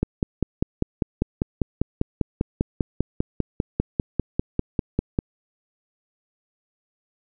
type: click train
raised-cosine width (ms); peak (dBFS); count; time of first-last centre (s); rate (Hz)
3; -7; 27; 0.03-5.189; 5.04
effects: none